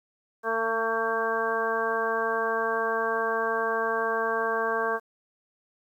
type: harmonic tone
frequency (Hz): 225.6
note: A3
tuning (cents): +44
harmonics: 1 / 2 / 3 / 4 / 5 / 6 / 7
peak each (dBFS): -41 / -29 / -32 / -34 / -30 / -41 / -30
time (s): 0.43-5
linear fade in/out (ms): 50
effects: 10-bit